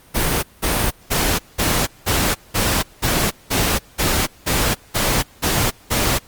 pink noise bursts, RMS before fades -18 dBFS, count 13, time 0.14-6.19 s, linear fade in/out 20 ms, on 290 ms, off 190 ms, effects pink hiss -48 dBFS RMS until 6.27 s + Opus 32 kbps

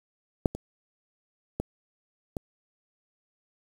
clicks, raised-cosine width 2 ms, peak -7 / -22 / -15 / -18 dBFS, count 4, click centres 0.458 / 0.55 / 1.6 / 2.368 s, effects 7-bit

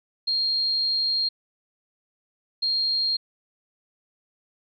sine tone bursts at uneven times, 4224 Hz, C8, 16 cents sharp, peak -21 dBFS, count 2, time 0.27-1.29 / 2.62-3.17 s, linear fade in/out 10 ms, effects none

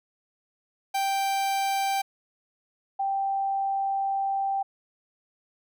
45% pulse / sine tone pair in turn, 784 / 784 Hz, G5 / G5, 0 / 0 cents, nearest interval unison, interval 0 cents, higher neither, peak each -24 dBFS, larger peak neither, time 0.94-2.02 / 2.99-4.63 s, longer second, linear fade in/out 10 ms, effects none

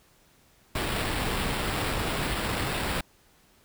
pink noise with sample-and-hold, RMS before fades -29 dBFS, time 0.75-3.01 s, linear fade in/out 5 ms, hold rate 6300 Hz, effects pink hiss -61 dBFS RMS until 3.64 s

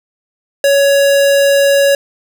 square tone, 559 Hz, C#5, 14 cents sharp, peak -8 dBFS, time 0.64-1.95 s, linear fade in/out 2 ms, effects none

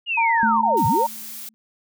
sine linear two-way sweep, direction down then up, 2900 to 87.31 to 634 Hz, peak -20 dBFS, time 0.06-1.07 s, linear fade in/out 50 ms, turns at 0.86 s
sine tone with vibrato, 918 Hz, A#5, 27 cents flat, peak -17 dBFS, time 0.17-1.07 s, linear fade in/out 10 ms, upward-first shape sine, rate 16 Hz, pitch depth 15 cents each way
sine tone with exponential decay, 220 Hz, A3, in tune, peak -20 dBFS, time 0.43-1.54 s, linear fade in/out 0 ms, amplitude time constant 240 ms
blue noise, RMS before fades -35 dBFS, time 0.77-1.49 s, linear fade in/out 2 ms
effects none

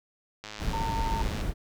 click train, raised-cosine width 0.2 ms, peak -22 dBFS, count 104, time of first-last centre 0.44-1.412 s, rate 106 Hz
brown noise, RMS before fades -30 dBFS, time 0.58-1.54 s, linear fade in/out 50 ms
sine tone, 906 Hz, A#5, 50 cents flat, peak -30 dBFS, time 0.73-1.22 s, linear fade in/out 5 ms
effects none

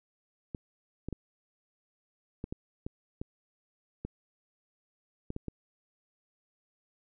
clicks, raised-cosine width 3 ms, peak -23 dBFS, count 11, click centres 0.548 / 1.086 / 1.127 / 2.441 / 2.525 / 2.865 / 3.215 / 4.05 / 5.304 / 5.364 / 5.483 s, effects none

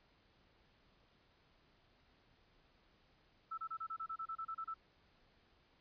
sine tone bursts, 1318.5 Hz, E6, in tune, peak -40 dBFS, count 13, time 3.51-4.742 s, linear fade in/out 10 ms, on 68 ms, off 29 ms, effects pink hiss -71 dBFS RMS until 5.8 s + resampled to 11025 Hz

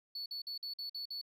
sine tone bursts, 4435 Hz, C#8, in tune, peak -36 dBFS, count 7, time 0.15-1.214 s, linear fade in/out 5 ms, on 110 ms, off 49 ms, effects tanh soft clip ceiling -38 dBFS

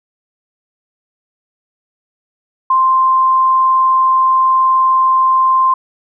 sine tone, 1046.5 Hz, C6, in tune, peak -8 dBFS, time 2.7-5.74 s, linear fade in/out 5 ms, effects none

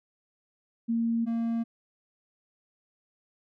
sine / triangle tone pair in turn, 230.4 / 230.4 Hz, A#3 / A#3, -20 / -20 cents, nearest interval unison, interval 0 cents, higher neither, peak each -24 dBFS, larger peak neither, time 0.88-1.26 / 1.26-1.64 s, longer neither, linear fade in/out 20 ms, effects none

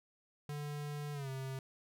square tone with pitch glide, 146.83 to 133.1 Hz, D3 to C3, 0 to +30 cents, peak -40 dBFS, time 0.49-1.59 s, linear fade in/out 2 ms, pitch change -170 cents, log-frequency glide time 1.13-1.29 s, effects none

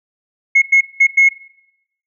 sine tone bursts at uneven times, 2173 Hz, C#7, 35 cents flat, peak -5 dBFS, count 4, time 0.55-0.62 / 0.72-0.81 / 1-1.07 / 1.17-1.29 s, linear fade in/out 10 ms, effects noise-tail reverb RT60 0.8 s tail -19 dB re dry + tanh soft clip ceiling -2 dBFS

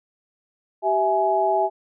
sine tone cluster, 386.8 / 656 / 839 Hz, G4 / E5 / G#5, -23 / -9 / +17 cents, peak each -24 / -21 / -21 dBFS, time 0.82-1.7 s, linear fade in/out 50 ms, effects none

